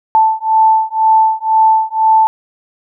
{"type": "beating tone pair", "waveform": "sine", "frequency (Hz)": [880, 882], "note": ["A5", "A5"], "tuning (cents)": [0, 4], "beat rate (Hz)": 2, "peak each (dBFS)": -11, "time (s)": [0.15, 2.27], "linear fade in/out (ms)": 0, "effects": []}